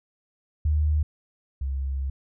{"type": "tone pair in turn", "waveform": "sine", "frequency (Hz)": [75.8, 67.53], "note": ["D#2", "C#2"], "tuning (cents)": [-45, -45], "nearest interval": "major second", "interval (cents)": 200, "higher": "first", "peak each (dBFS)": [-19, -25], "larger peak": "first", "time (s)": [[0.65, 1.03], [1.61, 2.1]], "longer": "second", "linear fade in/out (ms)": 5, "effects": []}